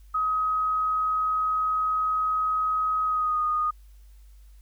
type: tone with pitch glide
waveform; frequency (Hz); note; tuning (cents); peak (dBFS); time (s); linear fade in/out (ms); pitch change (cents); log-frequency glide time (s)
sine; 1265 to 1233.3; D#6 to D#6; +28 to -16; -22; 0.14-3.71; 10; -44; 3.04-3.43
effects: added 50 Hz sine -47 dBFS peak until 4.61 s + white hiss -66 dBFS RMS until 4.61 s